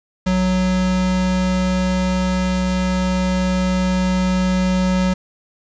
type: tone pair together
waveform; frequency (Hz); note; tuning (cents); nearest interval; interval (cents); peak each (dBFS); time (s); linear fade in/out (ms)
square; 61.67 / 184.8; B1 / F#3; -2 / -2; octave + perfect fifth; 1900; -25 / -17; 0.26-5.14; 10
effects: resampled to 16000 Hz + 7-bit